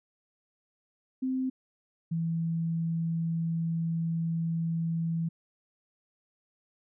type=tone pair in turn; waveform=sine; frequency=260 / 165.19 Hz; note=C4 / E3; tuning=-11 / +4 cents; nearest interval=minor sixth; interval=785 cents; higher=first; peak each=-27 dBFS; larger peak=neither; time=1.22-1.5 / 2.11-5.29 s; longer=second; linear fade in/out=10 ms; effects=none